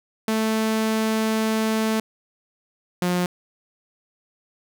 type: tone pair in turn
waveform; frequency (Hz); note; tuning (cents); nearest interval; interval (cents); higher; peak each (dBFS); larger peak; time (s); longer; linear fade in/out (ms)
sawtooth; 220 / 178.47; A3 / F3; 0 / +38; major third; 362; first; -16 / -16; neither; 0.28-2 / 3.02-3.26; first; 2
effects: none